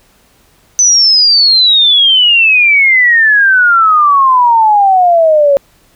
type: exponential sweep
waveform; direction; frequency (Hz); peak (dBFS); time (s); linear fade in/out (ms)
sine; down; 6100 to 550; -4; 0.79-5.57; 0
effects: pink hiss -49 dBFS RMS until 5.95 s